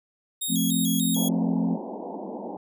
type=tone with vibrato; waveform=5% pulse; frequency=3520 Hz; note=A7; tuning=in tune; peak=-20 dBFS; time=0.41-1.29 s; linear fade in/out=10 ms; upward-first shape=square; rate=3.4 Hz; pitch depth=99 cents each way
type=chord; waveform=sine; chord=F major; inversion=none; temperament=equal; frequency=174.61 / 220 / 261.6 Hz; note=F3 / A3 / C4; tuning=0 / 0 / 0 cents; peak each=-26 dBFS; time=0.48-1.78 s; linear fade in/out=50 ms
type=band-pass noise; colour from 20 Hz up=pink; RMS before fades=-35 dBFS; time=1.16-2.57 s; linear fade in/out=2 ms; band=190 to 940 Hz; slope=96 dB/octave
effects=none